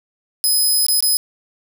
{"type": "tone with dropouts", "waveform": "10% pulse", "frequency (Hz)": 5050, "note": "D#8", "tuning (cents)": 25, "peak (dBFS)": -8, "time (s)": [0.44, 1.17], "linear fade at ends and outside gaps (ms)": 0, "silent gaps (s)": [[0.865, 0.884], [1.005, 1.025]], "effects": []}